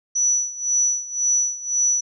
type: tone with tremolo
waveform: sine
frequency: 5920 Hz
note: F#8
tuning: in tune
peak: -15 dBFS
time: 0.15-2.01 s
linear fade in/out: 10 ms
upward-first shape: sine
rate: 1.9 Hz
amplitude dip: 85%
effects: none